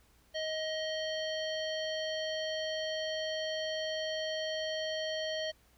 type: harmonic tone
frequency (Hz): 629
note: D#5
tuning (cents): +19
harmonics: 1 / 3 / 5 / 7 / 9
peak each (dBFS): -35 / -42 / -40 / -43 / -52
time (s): 0.34-5.52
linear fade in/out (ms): 20
effects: added 60 Hz sine -67 dBFS peak until 5.77 s + pink hiss -67 dBFS RMS until 5.77 s